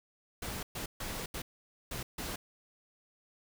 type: noise bursts at uneven times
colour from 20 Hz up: pink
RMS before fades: -39 dBFS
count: 6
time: 0.42-0.63 / 0.75-0.86 / 1-1.26 / 1.34-1.42 / 1.91-2.03 / 2.18-2.36 s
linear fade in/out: 5 ms
effects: none